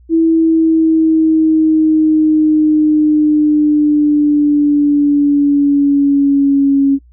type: exponential sweep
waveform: sine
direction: down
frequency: 327.8 to 275.5 Hz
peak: -7 dBFS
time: 0.09-6.99 s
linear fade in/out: 50 ms
effects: noise-tail reverb RT60 0.1 s tail -23 dB re dry + added 60 Hz sine -41 dBFS peak until 7.12 s